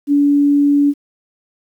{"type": "tone", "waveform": "sine", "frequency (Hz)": 286.6, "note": "D4", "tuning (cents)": -42, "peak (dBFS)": -9, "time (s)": [0.07, 0.94], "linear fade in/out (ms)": 50, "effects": ["8-bit"]}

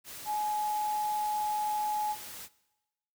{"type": "tone in noise", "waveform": "sine", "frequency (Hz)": 844, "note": "G#5", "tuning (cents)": 28, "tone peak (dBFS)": -29, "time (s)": [0.25, 2.16], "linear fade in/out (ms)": 50, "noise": "white", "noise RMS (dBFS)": -44, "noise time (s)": [0.04, 2.49], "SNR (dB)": 12, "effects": ["noise-tail reverb RT60 1.0 s tail -20 dB re dry"]}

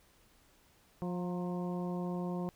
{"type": "harmonic tone with a mistuned harmonic", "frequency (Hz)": 177.6, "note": "F3", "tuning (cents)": 29, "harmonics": [1, 2, 3, 4, 5, 6], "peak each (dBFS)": [-35, -41, -45, -47, -49, -51], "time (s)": [1.02, 2.49], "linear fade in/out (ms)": 0, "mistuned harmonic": 5, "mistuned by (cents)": 62, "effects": ["pink hiss -66 dBFS RMS until 2.55 s"]}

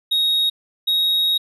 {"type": "tone pair in turn", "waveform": "triangle", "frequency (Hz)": [3761, 3776], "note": ["A#7", "A#7"], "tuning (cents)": [15, 22], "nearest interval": "unison", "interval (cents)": 7, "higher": "second", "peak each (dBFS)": -14, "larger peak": "neither", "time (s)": [[0.11, 0.5], [0.87, 1.38]], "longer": "second", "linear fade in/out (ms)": 10, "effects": ["resampled to 32000 Hz"]}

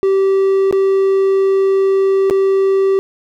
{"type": "tone with dropouts", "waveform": "triangle", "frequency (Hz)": 387.7, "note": "G4", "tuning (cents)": -19, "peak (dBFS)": -8, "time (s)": [0.03, 2.99], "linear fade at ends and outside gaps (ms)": 0, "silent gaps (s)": [[0.711, 0.726], [2.299, 2.309]], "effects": []}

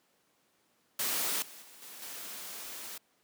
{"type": "noise with level steps", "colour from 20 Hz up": "white", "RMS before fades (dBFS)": [-32, -50, -54, -48, -43], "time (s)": [0.99, 2.98], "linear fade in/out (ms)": 5, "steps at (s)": [1.42, 1.62, 1.82, 2.02], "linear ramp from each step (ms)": 2, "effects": ["pink hiss -71 dBFS RMS until 3.23 s", "high-pass 200 Hz 12 dB/octave"]}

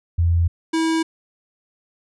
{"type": "tone pair in turn", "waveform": ["sine", "square"], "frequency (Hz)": [84.9, 324.1], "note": ["F2", "E4"], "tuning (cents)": [-48, -29], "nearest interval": "octave + major seventh", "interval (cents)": 2319, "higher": "second", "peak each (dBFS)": [-14, -18], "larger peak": "first", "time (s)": [[0.18, 0.48], [0.73, 1.03]], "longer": "neither", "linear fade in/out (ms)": 10, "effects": ["resampled to 22050 Hz"]}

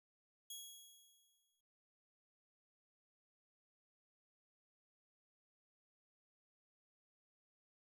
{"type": "tone with exponential decay", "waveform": "15% pulse", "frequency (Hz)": 3322, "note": "G#7", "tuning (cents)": 0, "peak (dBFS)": -39, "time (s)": [0.5, 1.61], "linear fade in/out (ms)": 5, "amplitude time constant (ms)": 240, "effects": []}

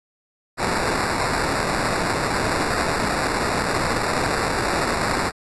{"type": "noise with sample-and-hold", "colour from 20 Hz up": "white", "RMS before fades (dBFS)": -22, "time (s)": [0.57, 5.32], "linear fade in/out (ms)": 50, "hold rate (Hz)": 3150, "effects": ["resampled to 24000 Hz"]}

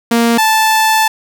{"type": "tone pair in turn", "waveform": "sawtooth", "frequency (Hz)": [233.1, 877.6], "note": ["A#3", "A5"], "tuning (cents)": [0, -5], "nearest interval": "octave + major seventh", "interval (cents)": 2295, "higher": "second", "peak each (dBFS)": -5, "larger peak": "neither", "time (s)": [[0.11, 0.38], [0.38, 1.08]], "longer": "second", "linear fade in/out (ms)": 5, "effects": []}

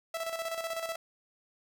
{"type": "tone with tremolo", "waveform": "sawtooth", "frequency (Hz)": 659.3, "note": "E5", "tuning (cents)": 0, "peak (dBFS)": -28, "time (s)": [0.14, 0.96], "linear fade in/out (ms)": 5, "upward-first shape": "square", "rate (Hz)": 16, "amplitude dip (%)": 55, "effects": []}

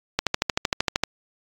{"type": "click train", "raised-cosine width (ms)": 0.2, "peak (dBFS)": -3, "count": 12, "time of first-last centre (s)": [0.19, 1.036], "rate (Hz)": 13, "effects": ["AAC 64 kbps"]}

